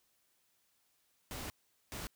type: noise bursts at uneven times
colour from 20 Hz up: pink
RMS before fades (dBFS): -43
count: 2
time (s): 1.31-1.5 / 1.92-2.07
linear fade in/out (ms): 0
effects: white hiss -75 dBFS RMS until 2.15 s